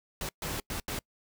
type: noise bursts at uneven times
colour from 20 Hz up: pink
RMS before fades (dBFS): -35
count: 4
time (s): 0.21-0.29 / 0.42-0.6 / 0.7-0.8 / 0.88-0.99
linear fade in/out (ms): 2
effects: noise-tail reverb RT60 0.1 s tail -26 dB re dry